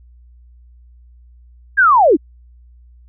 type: linear sweep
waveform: sine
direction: down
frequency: 1661.2 to 248.9 Hz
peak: -7 dBFS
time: 1.77-2.17 s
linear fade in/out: 20 ms
effects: added 60 Hz sine -42 dBFS peak until 3.08 s